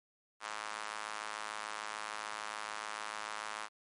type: tone with high-pass filter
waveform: sawtooth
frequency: 106.8 Hz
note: G#2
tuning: 49 cents sharp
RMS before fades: -42 dBFS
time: 0.4-3.69 s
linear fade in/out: 50 ms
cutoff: 1100 Hz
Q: 1.7
effects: low-pass 12000 Hz 12 dB/octave + MP3 48 kbps